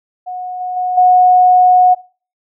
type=tone with level steps; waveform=sine; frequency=730 Hz; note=F#5; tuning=24 cents flat; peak=-21 / -18 / -14 / -5 dBFS; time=0.26-1.95 s; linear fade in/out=20 ms; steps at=0.6 / 0.76 / 0.97 s; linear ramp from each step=10 ms; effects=noise-tail reverb RT60 0.4 s tail -21 dB re dry